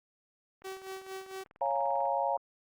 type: click train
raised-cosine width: 0.5 ms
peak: -40 dBFS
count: 30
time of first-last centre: 0.62-2.056 s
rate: 20.2 Hz
type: tone with tremolo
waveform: sawtooth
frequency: 381.8 Hz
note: G4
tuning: 46 cents flat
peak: -34 dBFS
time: 0.64-1.44 s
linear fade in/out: 10 ms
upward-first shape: sine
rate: 4.4 Hz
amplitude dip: 70%
type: chord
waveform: sine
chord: Bb minor seventh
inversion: first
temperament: equal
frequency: 554.4 / 698.5 / 830.6 / 932.3 Hz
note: Db5 / F5 / Ab5 / Bb5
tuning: 0 / 0 / 0 / 0 cents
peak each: -33 dBFS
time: 1.61-2.37 s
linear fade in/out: 5 ms
effects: Opus 48 kbps